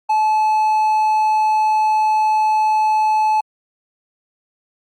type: tone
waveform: triangle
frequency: 863 Hz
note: A5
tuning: 34 cents flat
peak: -11 dBFS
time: 0.09-3.41 s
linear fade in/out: 10 ms
effects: Opus 48 kbps